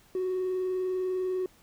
triangle tone with vibrato, 370 Hz, F#4, in tune, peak -24 dBFS, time 0.15-1.46 s, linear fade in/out 2 ms, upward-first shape sine, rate 20 Hz, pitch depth 23 cents each way, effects tanh soft clip ceiling -23 dBFS + pink hiss -60 dBFS RMS until 1.62 s

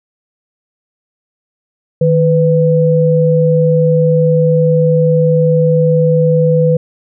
sine tone pair together, 156.37 / 498.9 Hz, D#3 / B4, +9 / +17 cents, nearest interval octave + minor sixth, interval 2008 cents, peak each -10 dBFS, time 2.01-6.77 s, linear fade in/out 5 ms, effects none

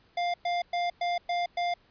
square tone bursts, 700 Hz, F5, 4 cents sharp, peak -27 dBFS, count 6, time 0.17-1.74 s, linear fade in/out 5 ms, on 170 ms, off 110 ms, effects pink hiss -63 dBFS RMS until 1.9 s + resampled to 11025 Hz

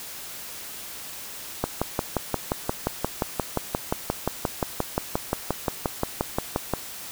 click train, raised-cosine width 1 ms, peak -8 dBFS, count 30, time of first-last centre 1.64-6.737 s, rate 5.69 Hz, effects white hiss -38 dBFS RMS until 7.11 s

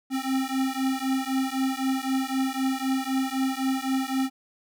square beating tone pair, 262.8 / 266.7 Hz, C4 / C4, +8 / +33 cents, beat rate 3.9 Hz, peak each -28 dBFS, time 0.1-4.3 s, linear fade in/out 50 ms, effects none

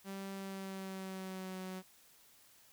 sawtooth tone with pitch glide, 194.8 to 186.54 Hz, G3 to F#3, -11 to +14 cents, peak -38 dBFS, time 0.04-1.83 s, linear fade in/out 50 ms, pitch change -75 cents, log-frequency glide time 0.34-1.59 s, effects white hiss -64 dBFS RMS until 2.72 s

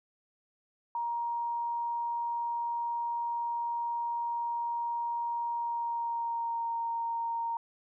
sine tone with pitch glide, 941 to 927 Hz, A#5 to A#5, +16 to -10 cents, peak -30 dBFS, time 0.95-7.57 s, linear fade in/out 2 ms, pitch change -26 cents, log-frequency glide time 5.56-6.7 s, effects none

